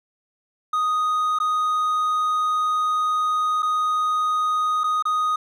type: tone with dropouts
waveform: triangle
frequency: 1244.5 Hz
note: D#6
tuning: in tune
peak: -17 dBFS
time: 0.73-5.36 s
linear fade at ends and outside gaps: 5 ms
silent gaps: 1.388-1.4 / 3.623-3.628 / 4.836-4.84 / 5.025-5.053 s
effects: none